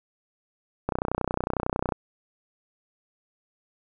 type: click train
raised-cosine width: 1 ms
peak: -11 dBFS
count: 33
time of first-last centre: 0.89-1.922 s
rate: 31 Hz
effects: none